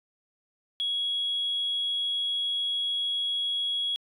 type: tone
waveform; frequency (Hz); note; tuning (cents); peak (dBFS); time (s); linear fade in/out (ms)
sine; 3329; G#7; +3; -25; 0.8-3.96; 0
effects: tanh soft clip ceiling -21 dBFS